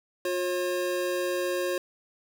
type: tone pair together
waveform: square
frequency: 357.3 / 542 Hz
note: F4 / C#5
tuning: +40 / -39 cents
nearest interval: perfect fifth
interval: 721 cents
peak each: -30 / -30 dBFS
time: 0.25-1.78 s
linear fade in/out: 2 ms
effects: none